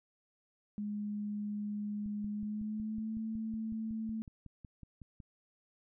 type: tone with pitch glide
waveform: sine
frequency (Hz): 207.7 to 221.3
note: G#3 to A3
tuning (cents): 0 to +10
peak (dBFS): -35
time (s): 0.78-4.22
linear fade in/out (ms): 0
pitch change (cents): +110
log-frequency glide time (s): 2.29-3.17
type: click train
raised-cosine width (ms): 5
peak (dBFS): -37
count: 18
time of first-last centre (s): 2.06-5.202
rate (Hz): 5.41
effects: none